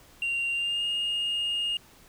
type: tone with pitch glide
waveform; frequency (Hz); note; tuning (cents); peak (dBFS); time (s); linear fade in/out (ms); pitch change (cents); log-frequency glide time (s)
sine; 2767 to 2842; F7 to F7; -17 to +30; -24; 0.22-1.77; 2; +47; 0.51-0.85
effects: tanh soft clip ceiling -24 dBFS + pink hiss -55 dBFS RMS until 2.08 s